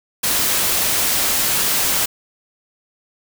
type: noise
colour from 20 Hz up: white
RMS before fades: -18 dBFS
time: 0.23-2.06 s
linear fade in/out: 10 ms
effects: none